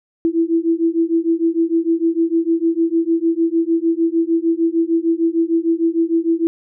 sine beating tone pair, 328 / 334.6 Hz, E4 / E4, -9 / +26 cents, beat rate 6.6 Hz, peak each -17 dBFS, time 0.25-6.47 s, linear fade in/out 0 ms, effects none

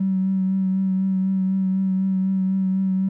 triangle tone with vibrato, 190 Hz, F#3, 46 cents sharp, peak -14 dBFS, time 0-3.09 s, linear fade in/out 10 ms, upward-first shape triangle, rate 4 Hz, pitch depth 24 cents each way, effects tanh soft clip ceiling -16 dBFS

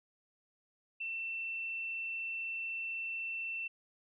sine tone, 2686 Hz, E7, 32 cents sharp, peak -36 dBFS, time 1-3.68 s, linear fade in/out 10 ms, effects none

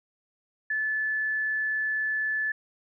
sine tone, 1736 Hz, A6, 24 cents flat, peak -25 dBFS, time 0.7-2.52 s, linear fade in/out 5 ms, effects none

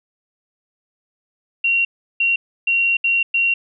sine tone bursts at uneven times, 2748 Hz, F7, 29 cents flat, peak -14 dBFS, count 5, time 1.64-1.85 / 2.2-2.36 / 2.67-2.97 / 3.04-3.23 / 3.34-3.54 s, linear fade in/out 5 ms, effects none

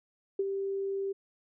sine tone with ADSR envelope, 392 Hz, G4, in tune, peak -24 dBFS, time 0.39-1.13 s, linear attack 5 ms, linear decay 35 ms, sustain -6 dB, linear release 16 ms, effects none

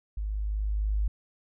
sine tone with level ramp, 51.8 Hz, G#1, 4 cents flat, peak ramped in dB -29 to -23 dBFS, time 0.17-1.08 s, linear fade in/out 5 ms, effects none

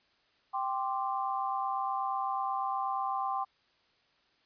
sine chord, G suspended fourth, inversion none, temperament equal, 784 / 1046.5 / 1174.7 Hz, G5 / C6 / D6, 0 / 0 / 0 cents, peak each -33 / -34 / -37 dBFS, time 0.53-3.45 s, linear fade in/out 20 ms, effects white hiss -69 dBFS RMS until 4.45 s + resampled to 11025 Hz

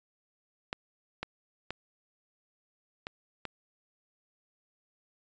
clicks, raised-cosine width 0.3 ms, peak -17 / -18 / -19 / -21 / -20 dBFS, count 5, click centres 0.729 / 1.23 / 1.706 / 3.069 / 3.453 s, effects resampled to 16000 Hz

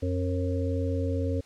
harmonic tone with a mistuned harmonic, 90 Hz, F#2, 47 cents flat, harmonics 1 / 3 / 5 / 6, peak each -27 / -32 / -34 / -35 dBFS, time 0.02-1.41 s, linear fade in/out 10 ms, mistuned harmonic 5, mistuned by +32 cents, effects white hiss -56 dBFS RMS until 1.45 s + low-pass 6000 Hz 12 dB/octave

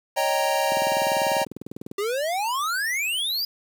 square chord, Eb dominant seventh, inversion third, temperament equal, 554.4 / 622.3 / 784 / 932.3 Hz, Db5 / Eb5 / G5 / Bb5, 0 / 0 / 0 / 0 cents, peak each -27 dBFS, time 0.16-1.45 s, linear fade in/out 20 ms
click train, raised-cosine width 3 ms, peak -18 dBFS, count 25, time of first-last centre 0.72-1.914 s, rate 20.1 Hz
square exponential sweep, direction up, 388.4 to 4968 Hz, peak -24 dBFS, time 1.98-3.45 s, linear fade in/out 5 ms
effects high-pass 200 Hz 12 dB/octave + 8-bit

